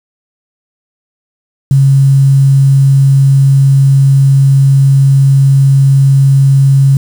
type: tone with quantisation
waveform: sine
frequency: 136.7 Hz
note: C#3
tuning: 24 cents flat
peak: -3 dBFS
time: 1.71-6.97 s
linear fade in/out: 2 ms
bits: 5
effects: none